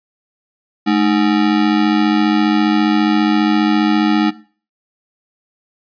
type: ring-modulated tone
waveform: square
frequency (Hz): 261.6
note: C4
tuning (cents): 0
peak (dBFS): -9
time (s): 0.86-4.31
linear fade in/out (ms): 20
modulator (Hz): 47.4
effects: noise-tail reverb RT60 0.4 s tail -18 dB re dry + resampled to 11025 Hz